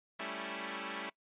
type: chord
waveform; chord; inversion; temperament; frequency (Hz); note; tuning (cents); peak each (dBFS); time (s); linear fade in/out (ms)
5% pulse; A dominant seventh; third; equal; 196 / 220 / 277.2 / 329.6; G3 / A3 / C#4 / E4; 0 / 0 / 0 / 0; -33; 0.19-1.1; 10
effects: noise-tail reverb RT60 0.1 s tail -22 dB re dry + resampled to 8000 Hz